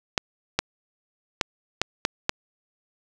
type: clicks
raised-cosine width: 0.2 ms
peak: -3 dBFS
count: 6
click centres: 0.178 / 0.59 / 1.412 / 1.816 / 2.051 / 2.294 s
effects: none